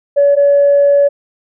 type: tone pair in turn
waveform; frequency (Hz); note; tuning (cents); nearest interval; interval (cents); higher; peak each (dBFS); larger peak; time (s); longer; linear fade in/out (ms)
sine; 568 / 568; C#5 / C#5; +42 / +42; unison; 0; neither; -5; neither; 0.16-0.36 / 0.36-1.09; second; 20
effects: tanh soft clip ceiling -2 dBFS